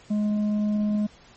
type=tone with tanh clipping; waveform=sine; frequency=209.7 Hz; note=G#3; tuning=17 cents sharp; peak=-22 dBFS; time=0.1-1.07 s; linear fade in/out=10 ms; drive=5 dB; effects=pink hiss -52 dBFS RMS until 1.36 s + MP3 32 kbps